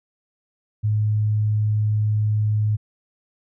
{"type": "tone", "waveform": "sine", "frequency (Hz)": 106.5, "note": "G#2", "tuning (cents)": 44, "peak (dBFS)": -17, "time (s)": [0.83, 2.77], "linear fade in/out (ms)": 20, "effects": []}